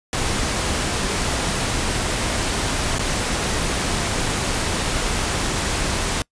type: noise with dropouts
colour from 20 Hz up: pink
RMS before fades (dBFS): -22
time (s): 0.13-6.22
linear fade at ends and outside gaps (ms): 1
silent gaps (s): 2.985-2.993
effects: noise-tail reverb RT60 0.1 s tail -25 dB re dry + resampled to 22050 Hz